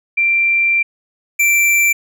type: tone pair in turn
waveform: sine / square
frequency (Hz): 2360 / 2346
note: D7 / D7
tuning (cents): +8 / -2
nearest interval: unison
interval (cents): 10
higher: first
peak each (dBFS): -11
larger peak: neither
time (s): 0.17-0.83 / 1.39-1.93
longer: first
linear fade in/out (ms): 10
effects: none

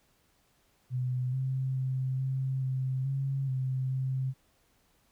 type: tone with pitch steps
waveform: sine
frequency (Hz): 126.4 / 131.7 / 130.7 / 132.5 / 130.8 / 136.1 / 130.5 / 131.5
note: B2 / C3 / C3 / C3 / C3 / C#3 / C3 / C3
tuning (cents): +41 / +12 / -1 / +22 / 0 / -31 / -4 / +9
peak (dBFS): -28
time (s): 0.9-4.34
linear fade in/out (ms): 50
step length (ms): 430
effects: pink hiss -69 dBFS RMS until 5.11 s

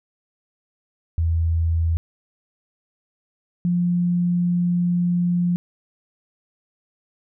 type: tone pair in turn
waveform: sine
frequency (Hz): 82.5 / 175.52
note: E2 / F3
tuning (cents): +2 / +9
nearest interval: octave + minor second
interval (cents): 1307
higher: second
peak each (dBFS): -17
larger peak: neither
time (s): 1.18-1.97 / 3.65-5.56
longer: second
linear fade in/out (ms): 0
effects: none

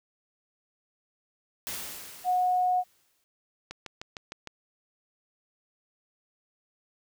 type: noise with exponential decay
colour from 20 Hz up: white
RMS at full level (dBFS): -34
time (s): 1.67-3.24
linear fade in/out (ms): 0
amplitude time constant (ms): 340
type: tone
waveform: sine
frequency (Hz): 729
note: F#5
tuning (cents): -26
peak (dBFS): -22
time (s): 2.24-2.84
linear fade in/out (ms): 50
type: click train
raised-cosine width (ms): 0.2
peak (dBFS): -21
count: 6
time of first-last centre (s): 3.71-4.473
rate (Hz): 6.55
effects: none

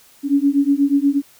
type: beating tone pair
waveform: sine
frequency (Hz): 277.4 / 285.7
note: C#4 / D4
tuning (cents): +1 / -48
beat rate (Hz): 8.3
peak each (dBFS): -16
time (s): 0.23-1.22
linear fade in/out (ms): 50
effects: white hiss -50 dBFS RMS until 1.39 s

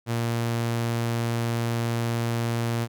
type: tone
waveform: sawtooth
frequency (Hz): 116.8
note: A#2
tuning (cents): +4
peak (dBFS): -20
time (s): 0.06-2.88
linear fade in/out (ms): 50
effects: none

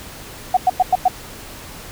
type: tone bursts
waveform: sine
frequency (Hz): 740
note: F#5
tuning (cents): 0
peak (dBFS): -9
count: 5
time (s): 0.54-1.082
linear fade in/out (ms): 5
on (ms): 30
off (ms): 98
effects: pink hiss -36 dBFS RMS until 1.91 s

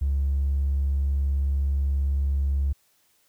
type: tone with tanh clipping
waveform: triangle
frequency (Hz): 69.3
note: C#2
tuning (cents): 0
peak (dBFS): -20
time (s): 0.01-2.73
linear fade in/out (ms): 10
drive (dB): 1
effects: white hiss -65 dBFS RMS until 3.28 s

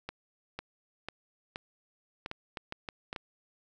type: clicks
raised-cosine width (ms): 0.3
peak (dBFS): -21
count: 11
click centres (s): 0.09 / 0.59 / 1.086 / 1.559 / 2.261 / 2.314 / 2.572 / 2.724 / 2.888 / 3.129 / 3.162
effects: none

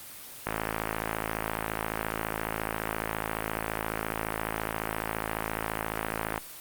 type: click train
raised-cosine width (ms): 0.5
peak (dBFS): -13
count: 323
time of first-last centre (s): 0.47-6.378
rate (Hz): 54.5
effects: white hiss -44 dBFS RMS until 6.6 s + Opus 32 kbps

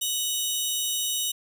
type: tone pair together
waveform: 15% pulse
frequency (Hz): 2963 / 3746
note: F#7 / A#7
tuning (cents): +2 / +8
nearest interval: major third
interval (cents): 406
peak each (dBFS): -21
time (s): 0.01-1.32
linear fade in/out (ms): 10
effects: none

